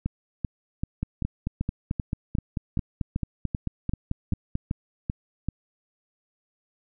two click trains, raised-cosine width 5 ms, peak -14 / -14 dBFS, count 15 / 17, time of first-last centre 0.06-5.486 / 1.03-4.554 s, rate 2.58 / 4.54 Hz, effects none

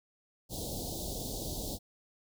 pink band-stop noise, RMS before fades -38 dBFS, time 0.49-1.79 s, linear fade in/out 50 ms, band 780 to 3600 Hz, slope 48 dB/octave, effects none

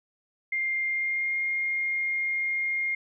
sine tone with pitch glide, 2109 to 2127 Hz, C7 to C7, +13 to +28 cents, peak -25 dBFS, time 0.52-2.95 s, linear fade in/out 5 ms, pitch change +15 cents, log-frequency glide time 0.87-1.38 s, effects none

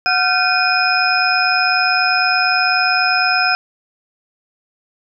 sine tone cluster, 734 / 1386 / 1535 / 2464 / 5120 Hz, F#5 / F6 / G6 / D#7 / D#8, -14 / -14 / -37 / -17 / +49 cents, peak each -19 dBFS, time 0.06-3.55 s, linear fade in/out 0 ms, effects none

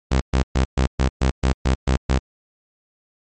sawtooth tone bursts, 65.41 Hz, C2, in tune, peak -11 dBFS, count 10, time 0.11-2.19 s, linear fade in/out 10 ms, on 100 ms, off 120 ms, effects MP3 32 kbps

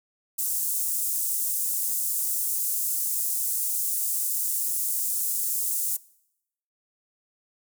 pink high-pass noise, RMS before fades -27 dBFS, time 0.38-5.97 s, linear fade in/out 10 ms, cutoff 8100 Hz, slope 24 dB/octave, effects noise-tail reverb RT60 0.8 s tail -22 dB re dry

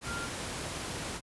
sine tone in noise, 1392 Hz, F6, 6 cents flat, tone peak -37 dBFS, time 0.04-0.29 s, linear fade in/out 50 ms, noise pink, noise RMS -37 dBFS, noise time 0.01-1.21 s, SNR -3 dB, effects high-pass 60 Hz 12 dB/octave + resampled to 24000 Hz

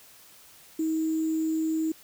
sine tone with sample-and-hold, 318 Hz, D#4, 38 cents sharp, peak -24 dBFS, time 0.79-1.92 s, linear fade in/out 5 ms, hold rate 7350 Hz, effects white hiss -53 dBFS RMS until 2.03 s

